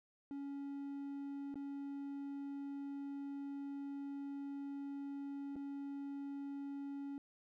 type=tone with dropouts; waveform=triangle; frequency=280 Hz; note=C#4; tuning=18 cents sharp; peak=-40 dBFS; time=0.31-7.18 s; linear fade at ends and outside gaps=1 ms; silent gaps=1.543-1.556 / 5.557-5.563 s; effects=none